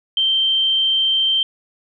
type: tone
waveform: sine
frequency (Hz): 3133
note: G7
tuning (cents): -2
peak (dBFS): -14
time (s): 0.17-1.43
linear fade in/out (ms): 2
effects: none